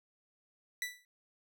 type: tone with exponential decay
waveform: sawtooth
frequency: 1973 Hz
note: B6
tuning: 2 cents flat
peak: -28 dBFS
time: 0.82-1.05 s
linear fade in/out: 1 ms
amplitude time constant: 49 ms
effects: none